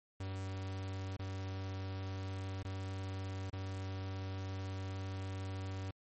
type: tone with dropouts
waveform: 45% pulse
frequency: 95.6 Hz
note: G2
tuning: 43 cents flat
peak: -39 dBFS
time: 0.2-5.91 s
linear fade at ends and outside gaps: 5 ms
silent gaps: 1.167-1.193 / 2.629-2.648 / 3.5-3.529 s
effects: MP3 32 kbps